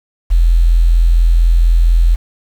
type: tone with quantisation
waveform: sine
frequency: 42.12 Hz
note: E1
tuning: 38 cents sharp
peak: -6 dBFS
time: 0.3-2.16 s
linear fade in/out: 20 ms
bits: 6
effects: none